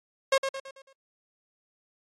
sawtooth tone with echo, 540 Hz, C#5, 45 cents flat, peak -16 dBFS, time 0.32-0.38 s, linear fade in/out 5 ms, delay 110 ms, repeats 5, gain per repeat -7 dB, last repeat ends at 0.93 s, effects low-pass 8000 Hz 12 dB/octave + AAC 32 kbps

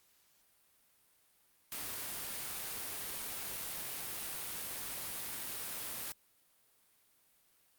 white noise, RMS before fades -41 dBFS, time 1.72-6.12 s, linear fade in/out 0 ms, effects white hiss -70 dBFS RMS until 7.78 s + Opus 48 kbps

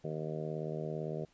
harmonic tone, 77.78 Hz, D#2, in tune, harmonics 2 / 3 / 4 / 5 / 6 / 7 / 8 / 9, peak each -39 / -47 / -49 / -42 / -43 / -47 / -44 / -53 dBFS, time 0.04-1.25 s, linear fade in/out 5 ms, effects pink hiss -68 dBFS RMS until 1.33 s + resampled to 16000 Hz

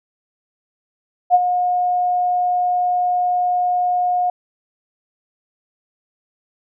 sine tone with ADSR envelope, 719 Hz, F#5, 50 cents flat, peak -6 dBFS, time 1.3-4.3 s, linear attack 45 ms, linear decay 35 ms, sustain -9 dB, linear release 3 ms, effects none

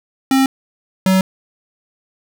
square tone pair in turn, 267 / 188.8 Hz, C4 / F#3, +35 / +35 cents, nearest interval tritone, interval 600 cents, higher first, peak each -11 dBFS, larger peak neither, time 0.31-0.46 / 1.06-1.21 s, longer neither, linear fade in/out 2 ms, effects none

